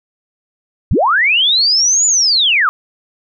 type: linear two-way sweep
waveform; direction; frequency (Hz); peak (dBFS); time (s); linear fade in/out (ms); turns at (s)
sine; up then down; 36 to 7040 to 1130; -9; 0.91-2.69; 0; 2.06
effects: none